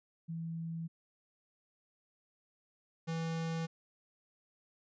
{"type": "tone pair in turn", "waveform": ["sine", "square"], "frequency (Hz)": [164.81, 163.87], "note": ["E3", "E3"], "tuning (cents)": [0, -10], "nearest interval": "unison", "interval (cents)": 10, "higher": "first", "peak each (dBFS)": [-37, -35], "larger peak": "second", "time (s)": [[0.28, 0.88], [3.07, 3.67]], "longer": "neither", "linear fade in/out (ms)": 20, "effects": ["resampled to 16000 Hz"]}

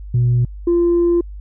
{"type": "tone pair in turn", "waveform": "sine", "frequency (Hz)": [121.9, 344.8], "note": ["B2", "F4"], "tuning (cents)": [-22, -22], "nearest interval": "octave + tritone", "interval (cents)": 1800, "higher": "second", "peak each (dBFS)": -10, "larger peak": "neither", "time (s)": [[0.14, 0.45], [0.67, 1.21]], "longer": "second", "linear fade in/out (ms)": 5, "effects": ["tanh soft clip ceiling -9 dBFS", "added 50 Hz sine -29 dBFS peak until 1.4 s"]}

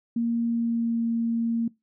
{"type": "tone with pitch glide", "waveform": "sine", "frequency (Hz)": [233.1, 230.8], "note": ["A#3", "A#3"], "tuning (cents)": [0, -17], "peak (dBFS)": -22, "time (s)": [0.16, 1.68], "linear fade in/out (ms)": 5, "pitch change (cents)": -17, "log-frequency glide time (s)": [0.47, 1.04], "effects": ["noise-tail reverb RT60 0.2 s tail -22 dB re dry"]}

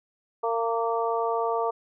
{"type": "harmonic tone with a mistuned harmonic", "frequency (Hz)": 229.2, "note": "A#3", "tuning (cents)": -29, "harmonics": [2, 3, 4, 5], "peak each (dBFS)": [-27, -29, -30, -31], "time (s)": [0.43, 1.71], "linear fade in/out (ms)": 10, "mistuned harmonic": 5, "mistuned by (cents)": 22, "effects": []}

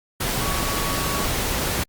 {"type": "tone in noise", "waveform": "sine", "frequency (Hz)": 1124, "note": "C#6", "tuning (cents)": 24, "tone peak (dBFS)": -30, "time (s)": [0.41, 1.26], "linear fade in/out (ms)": 10, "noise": "pink", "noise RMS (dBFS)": -24, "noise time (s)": [0.2, 1.84], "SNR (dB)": -9, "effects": ["Opus 48 kbps"]}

